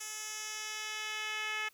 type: tone with band-pass filter sweep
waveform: 10% pulse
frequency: 430 Hz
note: A4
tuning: 40 cents flat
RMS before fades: -39 dBFS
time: 0-1.69 s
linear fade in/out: 10 ms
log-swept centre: 7900 to 2400 Hz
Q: 1.3
effects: white hiss -65 dBFS RMS until 1.73 s